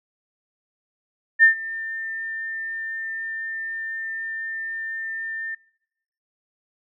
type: tone with ADSR envelope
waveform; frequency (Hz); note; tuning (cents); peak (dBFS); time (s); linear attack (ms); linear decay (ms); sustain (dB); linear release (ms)
sine; 1799; A6; +38; -8; 1.39-5.55; 41; 110; -19; 7
effects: noise-tail reverb RT60 0.9 s tail -26 dB re dry